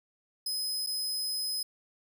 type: tone with dropouts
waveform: sawtooth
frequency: 5060 Hz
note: D#8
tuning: 28 cents sharp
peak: -28 dBFS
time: 0.46-1.63 s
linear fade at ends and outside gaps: 5 ms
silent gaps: 0.864-0.87 s
effects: none